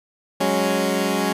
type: chord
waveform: 15% pulse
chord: F# suspended second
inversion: none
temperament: equal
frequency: 185 / 207.7 / 277.2 Hz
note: F#3 / G#3 / C#4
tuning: 0 / 0 / 0 cents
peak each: -17 dBFS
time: 0.4-1.33 s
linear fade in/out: 10 ms
effects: resampled to 32000 Hz